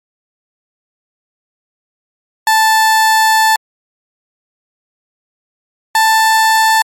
30% pulse tone pair in turn, 880 / 884.1 Hz, A5 / A5, 0 / +8 cents, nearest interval unison, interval 8 cents, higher second, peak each -5 dBFS, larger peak neither, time 2.47-3.56 / 5.95-6.82 s, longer first, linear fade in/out 2 ms, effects MP3 64 kbps

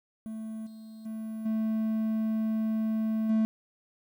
triangle tone with level steps, 220 Hz, A3, in tune, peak -33 / -41 / -32 / -24 / -20 dBFS, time 0.26-3.45 s, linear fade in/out 0 ms, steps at 0.66 / 1.05 / 1.45 / 3.29 s, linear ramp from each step 10 ms, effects 10-bit

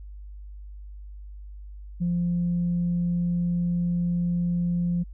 sine tone, 174.2 Hz, F3, 4 cents flat, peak -21 dBFS, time 2-5.04 s, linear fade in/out 20 ms, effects tanh soft clip ceiling -18 dBFS + added 50 Hz sine -38 dBFS peak until 5.13 s

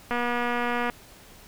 click train, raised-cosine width 0.5 ms, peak -13 dBFS, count 191, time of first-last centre 0.11-0.898 s, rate 241 Hz, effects pink hiss -50 dBFS RMS until 1.47 s

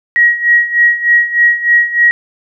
sine tone with tremolo, 1900 Hz, A#6, 33 cents sharp, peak -4 dBFS, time 0.16-2.11 s, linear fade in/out 0 ms, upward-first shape sine, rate 3.3 Hz, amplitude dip 80%, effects none

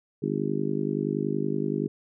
harmonic tone, 50.6 Hz, G#1, 44 cents flat, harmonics 3 / 4 / 5 / 6 / 7 / 8, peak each -32 / -32 / -32 / -32 / -32 / -32 dBFS, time 0.22-1.88 s, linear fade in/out 10 ms, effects none

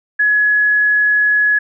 sine tone, 1689 Hz, G#6, 29 cents sharp, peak -10 dBFS, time 0.19-1.59 s, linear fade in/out 10 ms, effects none

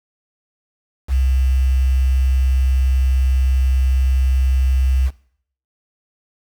sine tone with quantisation, 65.1 Hz, C2, 8 cents flat, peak -13 dBFS, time 1.08-5.11 s, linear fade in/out 50 ms, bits 6, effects noise-tail reverb RT60 0.6 s tail -19 dB re dry

